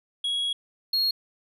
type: tone pair in turn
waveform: triangle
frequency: 3322 / 4290 Hz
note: G#7 / C8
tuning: 0 / +42 cents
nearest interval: major third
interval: 442 cents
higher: second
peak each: -23 / -20 dBFS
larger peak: second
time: 0.24-0.53 / 0.93-1.11 s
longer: first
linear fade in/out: 5 ms
effects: resampled to 32000 Hz